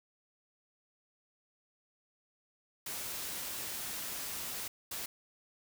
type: noise bursts at uneven times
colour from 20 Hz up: white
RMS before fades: -40 dBFS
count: 2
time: 2.86-4.68 / 4.91-5.06 s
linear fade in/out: 5 ms
effects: none